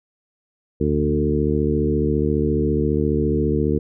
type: harmonic tone with a mistuned harmonic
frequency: 74.6 Hz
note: D2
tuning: 28 cents sharp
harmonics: 1 / 2 / 3 / 4 / 5 / 6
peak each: -24 / -24 / -24 / -24 / -24 / -24 dBFS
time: 0.8-3.79 s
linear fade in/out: 10 ms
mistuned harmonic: 2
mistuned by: -16 cents
effects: none